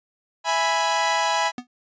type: chord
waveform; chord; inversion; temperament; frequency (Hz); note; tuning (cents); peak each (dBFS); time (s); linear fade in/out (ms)
sawtooth; E major; none; equal; 659.3 / 830.6 / 987.8; E5 / G#5 / B5; 0 / 0 / 0; -23 / -20 / -19; 0.44-1.52; 50
type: tone with exponential decay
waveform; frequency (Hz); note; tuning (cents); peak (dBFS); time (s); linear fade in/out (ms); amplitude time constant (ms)
square; 246.9; B3; 0; -26; 1.58-1.67; 2; 18
effects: resampled to 16000 Hz